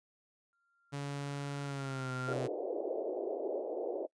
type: tone with exponential growth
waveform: sine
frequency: 1389 Hz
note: F6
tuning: 10 cents flat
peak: -37 dBFS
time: 0.53-2.33 s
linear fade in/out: 0 ms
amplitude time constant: 390 ms
type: tone with pitch glide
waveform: sawtooth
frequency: 141.8 to 128.54 Hz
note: C#3 to C3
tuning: +40 to -30 cents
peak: -33 dBFS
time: 0.92-2.48 s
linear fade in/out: 20 ms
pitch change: -170 cents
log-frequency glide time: 1.65-2.14 s
type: band-pass noise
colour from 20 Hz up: pink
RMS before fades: -37 dBFS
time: 2.27-4.07 s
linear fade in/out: 20 ms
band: 340 to 670 Hz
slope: 48 dB/octave
effects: noise-tail reverb RT60 0.1 s tail -23 dB re dry + resampled to 22050 Hz